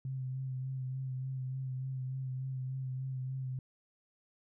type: tone with vibrato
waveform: sine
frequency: 130.81 Hz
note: C3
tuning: in tune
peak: -35 dBFS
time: 0.05-3.59 s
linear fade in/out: 2 ms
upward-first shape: sine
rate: 3.4 Hz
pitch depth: 27 cents each way
effects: none